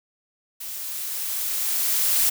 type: noise with level ramp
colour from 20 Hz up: blue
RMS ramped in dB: -34 to -19 dBFS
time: 0.6-2.3 s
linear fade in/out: 10 ms
effects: none